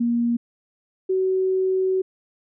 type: tone pair in turn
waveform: sine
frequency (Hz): 236.4 / 376.5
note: A#3 / F#4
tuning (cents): +24 / +30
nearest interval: minor sixth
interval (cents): 806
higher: second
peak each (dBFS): -18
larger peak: neither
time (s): 0-0.37 / 1.09-2.02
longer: second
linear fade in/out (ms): 10
effects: none